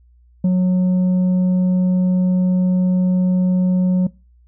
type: tone with tanh clipping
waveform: sine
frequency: 182.9 Hz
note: F#3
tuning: 20 cents flat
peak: -13 dBFS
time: 0.44-4.07 s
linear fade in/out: 5 ms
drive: 4 dB
effects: noise-tail reverb RT60 0.3 s tail -23 dB re dry + added 60 Hz sine -48 dBFS peak until 4.47 s